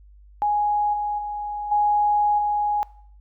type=tone with level steps; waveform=sine; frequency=831 Hz; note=G#5; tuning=1 cent sharp; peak=-18 / -22 / -26 / -16 / -19 dBFS; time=0.42-2.83 s; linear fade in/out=0 ms; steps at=0.93 / 1.18 / 1.71 / 2.38 s; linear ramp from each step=10 ms; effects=noise-tail reverb RT60 0.6 s tail -21 dB re dry + added 50 Hz sine -46 dBFS peak until 3.2 s